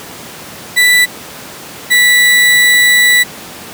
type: tone pair in turn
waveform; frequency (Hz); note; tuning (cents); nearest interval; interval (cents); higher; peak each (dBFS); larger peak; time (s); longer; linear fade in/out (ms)
35% pulse; 1975.5 / 1965; B6 / B6; 0 / -9; unison; 9; first; -4; neither; 0.76-1.06 / 1.9-3.24; second; 20
effects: pink hiss -29 dBFS RMS until 3.73 s + high-pass 150 Hz 12 dB/octave